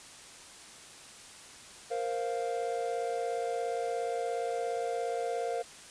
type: chord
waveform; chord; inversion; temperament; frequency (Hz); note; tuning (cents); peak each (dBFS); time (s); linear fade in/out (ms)
triangle; Bb suspended second; none; equal; 466.2 / 523.3 / 698.5; Bb4 / C5 / F5; 0 / 0 / 0; -32 / -35 / -33; 1.9-5.63; 20
effects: white hiss -50 dBFS RMS until 5.9 s + resampled to 22050 Hz